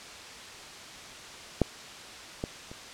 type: clicks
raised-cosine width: 2 ms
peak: -8 / -17 / -29 dBFS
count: 3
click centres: 1.617 / 2.439 / 2.715 s
effects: white hiss -44 dBFS RMS until 2.93 s + low-pass 6000 Hz 12 dB/octave